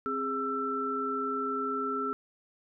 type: tone cluster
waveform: sine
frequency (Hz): 264.1 / 412.3 / 1334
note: C4 / G#4 / E6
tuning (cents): +16 / -13 / +20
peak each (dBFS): -36 / -35 / -31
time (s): 0.06-2.13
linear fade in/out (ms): 0
effects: none